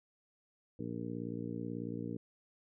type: harmonic tone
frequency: 58.27 Hz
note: A#1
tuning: in tune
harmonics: 2 / 3 / 4 / 5 / 6 / 7 / 8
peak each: -45 / -44 / -43 / -43 / -52 / -49 / -48 dBFS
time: 0.79-2.17 s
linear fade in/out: 5 ms
effects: none